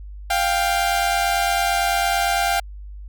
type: tone pair together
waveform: sawtooth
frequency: 698.5 / 787.4 Hz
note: F5 / G5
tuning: 0 / +8 cents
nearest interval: major second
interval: 208 cents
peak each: -17 dBFS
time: 0.3-2.6 s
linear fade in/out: 5 ms
effects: added 50 Hz sine -33 dBFS peak until 3.08 s